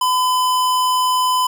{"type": "tone", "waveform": "square", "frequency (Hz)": 1010, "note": "B5", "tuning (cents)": 39, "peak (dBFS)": -15, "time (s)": [0.01, 1.47], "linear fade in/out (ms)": 5, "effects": []}